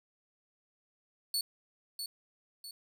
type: tone with echo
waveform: sawtooth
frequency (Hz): 4435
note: C#8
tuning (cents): 0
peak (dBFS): -27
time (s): 1.34-1.41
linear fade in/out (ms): 2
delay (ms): 650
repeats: 2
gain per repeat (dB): -7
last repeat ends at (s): 2.71
effects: none